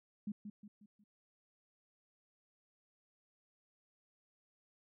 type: tone with echo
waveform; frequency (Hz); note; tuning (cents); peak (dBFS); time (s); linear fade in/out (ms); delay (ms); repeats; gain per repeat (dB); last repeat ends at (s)
sine; 207.7; G#3; 0; -37; 0.27-0.32; 5; 180; 4; -7; 1.04
effects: none